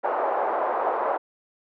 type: band-pass noise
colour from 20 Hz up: white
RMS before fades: -25 dBFS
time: 0.03-1.18 s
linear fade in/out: 20 ms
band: 460 to 990 Hz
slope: 24 dB/octave
effects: none